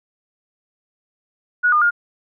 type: tone with pitch steps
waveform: sine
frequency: 1458 / 1213 / 1418 Hz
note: F#6 / D#6 / F6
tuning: -26 / -44 / +26 cents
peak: -12 dBFS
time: 1.63-1.909 s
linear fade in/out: 20 ms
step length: 93 ms
effects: none